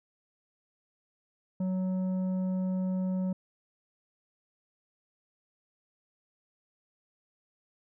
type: tone with tanh clipping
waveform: sine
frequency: 185.9 Hz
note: F#3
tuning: 8 cents sharp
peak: -29 dBFS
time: 1.6-3.33 s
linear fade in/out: 5 ms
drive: 8 dB
effects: none